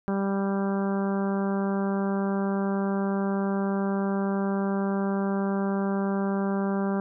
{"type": "harmonic tone", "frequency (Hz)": 196.6, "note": "G3", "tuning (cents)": 5, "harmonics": [1, 2, 3, 4, 5, 6, 7, 8], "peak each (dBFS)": [-25, -31, -35, -37, -39, -41, -42, -43], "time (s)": [0.08, 7], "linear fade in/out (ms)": 0, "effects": []}